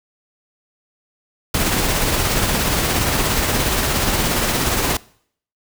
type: noise with tremolo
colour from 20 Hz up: pink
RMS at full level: -17 dBFS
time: 1.54-4.97 s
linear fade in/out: 5 ms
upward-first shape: triangle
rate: 17 Hz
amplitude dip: 35%
effects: noise-tail reverb RT60 0.6 s tail -22 dB re dry